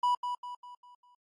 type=tone with echo; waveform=triangle; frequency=982 Hz; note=B5; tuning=10 cents flat; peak=-22 dBFS; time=0.03-0.15 s; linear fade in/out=5 ms; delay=200 ms; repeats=5; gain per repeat=-7 dB; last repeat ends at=1.15 s; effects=AAC 32 kbps